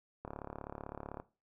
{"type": "click train", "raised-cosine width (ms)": 1, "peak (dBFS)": -28, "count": 35, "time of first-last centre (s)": [0.25, 1.2], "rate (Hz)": 35.8, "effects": ["noise-tail reverb RT60 0.3 s tail -17 dB re dry"]}